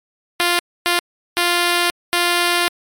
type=tone bursts at uneven times; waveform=5% pulse; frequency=349.2 Hz; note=F4; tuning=in tune; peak=-3 dBFS; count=4; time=0.4-0.59 / 0.86-0.99 / 1.37-1.9 / 2.13-2.68 s; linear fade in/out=0 ms; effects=MP3 64 kbps